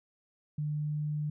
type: tone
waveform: sine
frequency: 149.9 Hz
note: D3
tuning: 36 cents sharp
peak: -30 dBFS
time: 0.58-1.3 s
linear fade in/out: 5 ms
effects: none